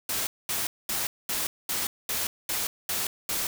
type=noise bursts; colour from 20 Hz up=white; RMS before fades=-29 dBFS; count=9; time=0.09-3.47 s; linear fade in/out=2 ms; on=180 ms; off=220 ms; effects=none